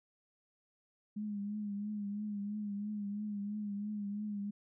sine tone with vibrato, 206.4 Hz, G#3, 10 cents flat, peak -36 dBFS, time 1.16-4.51 s, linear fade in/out 10 ms, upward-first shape triangle, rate 3 Hz, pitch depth 57 cents each way, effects none

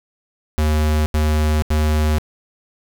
square tone bursts, 76.6 Hz, D#2, 27 cents flat, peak -15 dBFS, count 3, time 0.58-2.184 s, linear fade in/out 0 ms, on 480 ms, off 82 ms, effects none

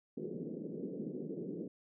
white band-pass noise, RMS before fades -42 dBFS, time 0.17-1.68 s, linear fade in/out 5 ms, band 150 to 450 Hz, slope 48 dB/octave, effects none

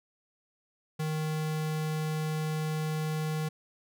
square tone, 155.56 Hz, D#3, in tune, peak -30 dBFS, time 0.99-3.49 s, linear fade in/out 10 ms, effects none

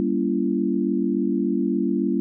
sine chord, G diminished seventh, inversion none, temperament just, 196 / 235.2 / 282.2 / 338.7 Hz, G3 / Bb3 / Db4 / Fb4, 0 / +16 / +31 / +47 cents, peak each -25 dBFS, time 0-2.2 s, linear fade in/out 0 ms, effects none

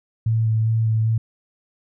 sine tone with vibrato, 111.6 Hz, A2, 25 cents sharp, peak -16 dBFS, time 0.26-1.18 s, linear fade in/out 5 ms, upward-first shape square, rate 2.5 Hz, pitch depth 14 cents each way, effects none

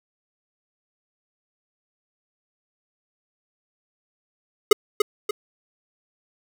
square tone with echo, 420 Hz, G#4, 19 cents sharp, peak -8 dBFS, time 4.71-4.73 s, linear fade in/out 5 ms, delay 290 ms, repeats 2, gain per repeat -7 dB, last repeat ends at 5.31 s, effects none

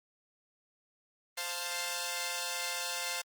5% pulse chord, F major, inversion second, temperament equal, 523.3 / 698.5 / 880 Hz, C5 / F5 / A5, 0 / 0 / 0 cents, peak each -27 dBFS, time 1.37-3.22 s, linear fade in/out 10 ms, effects Opus 32 kbps

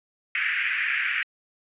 pink band-pass noise, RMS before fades -26 dBFS, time 0.35-1.23 s, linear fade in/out 2 ms, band 1600 to 2600 Hz, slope 48 dB/octave, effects resampled to 8000 Hz

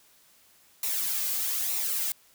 blue noise with flanger, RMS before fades -29 dBFS, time 0.83-2.12 s, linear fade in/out 2 ms, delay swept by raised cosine 0.62 to 2.22 ms, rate 1.1 Hz, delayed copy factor -0.55, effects white hiss -60 dBFS RMS until 2.34 s

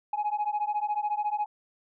sine beating tone pair, 830.6 / 844.6 Hz, G#5 / G#5, 0 / +29 cents, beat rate 14 Hz, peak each -28 dBFS, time 0.13-1.46 s, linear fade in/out 5 ms, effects tanh soft clip ceiling -22 dBFS

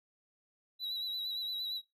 triangle tone with vibrato, 3919 Hz, B7, 14 cents flat, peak -34 dBFS, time 0.79-1.82 s, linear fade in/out 50 ms, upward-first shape sine, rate 8.7 Hz, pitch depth 40 cents each way, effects noise-tail reverb RT60 0.2 s tail -20 dB re dry

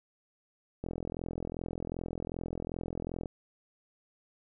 click train, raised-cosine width 2 ms, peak -23 dBFS, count 104, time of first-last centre 0.84-3.258 s, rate 42.6 Hz, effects none

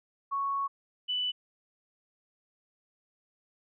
sine tone pair in turn, 1108.7 / 2982 Hz, C#6 / F#7, 0 / +13 cents, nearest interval octave + perfect fourth, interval 1713 cents, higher second, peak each -28 dBFS, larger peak neither, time 0.31-0.68 / 1.08-1.32 s, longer first, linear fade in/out 20 ms, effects none

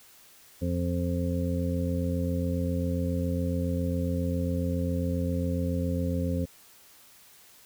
harmonic tone, 87.31 Hz, F2, in tune, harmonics 1 / 2 / 3 / 5 / 6, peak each -29 / -31 / -32 / -40 / -35 dBFS, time 0.61-6.46 s, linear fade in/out 20 ms, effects white hiss -55 dBFS RMS until 7.65 s

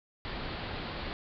pink low-pass noise, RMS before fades -38 dBFS, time 0.25-1.13 s, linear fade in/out 0 ms, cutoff 4700 Hz, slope 96 dB/octave, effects none

